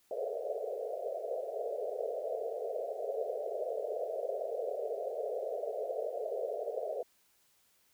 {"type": "band-pass noise", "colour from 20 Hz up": "pink", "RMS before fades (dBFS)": -37, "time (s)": [0.11, 7.03], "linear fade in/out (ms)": 2, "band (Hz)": [420, 690], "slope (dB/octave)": 96, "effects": ["white hiss -70 dBFS RMS until 7.93 s"]}